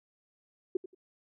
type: tone with echo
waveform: sine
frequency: 370 Hz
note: F#4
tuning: in tune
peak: -25 dBFS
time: 0.75-0.77 s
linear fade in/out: 5 ms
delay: 89 ms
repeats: 2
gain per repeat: -14 dB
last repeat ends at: 0.948 s
effects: none